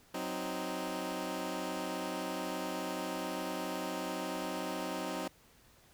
15% pulse chord, C diminished, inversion second, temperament equal, 185 / 261.6 / 311.1 Hz, Gb3 / C4 / Eb4, 0 / 0 / 0 cents, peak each -35 / -34 / -33 dBFS, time 0.14-5.28 s, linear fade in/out 5 ms, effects pink hiss -63 dBFS RMS until 5.93 s

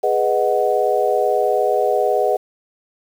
sine chord, G# minor seventh, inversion none, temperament equal, 415.3 / 493.9 / 622.3 / 740 Hz, G#4 / B4 / D#5 / F#5, 0 / 0 / 0 / 0 cents, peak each -20 dBFS, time 0.03-2.37 s, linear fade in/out 10 ms, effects 7-bit

